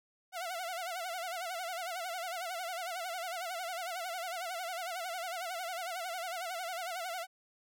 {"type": "tone with vibrato", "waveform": "sawtooth", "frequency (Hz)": 707, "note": "F5", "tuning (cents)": 21, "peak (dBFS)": -33, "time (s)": [0.32, 7.27], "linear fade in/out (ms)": 50, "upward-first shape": "sine", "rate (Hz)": 11, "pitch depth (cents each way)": 120, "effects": []}